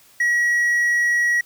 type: tone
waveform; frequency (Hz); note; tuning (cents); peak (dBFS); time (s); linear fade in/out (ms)
triangle; 1915; A#6; +46; -14; 0.2-1.41; 5
effects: white hiss -52 dBFS RMS until 1.45 s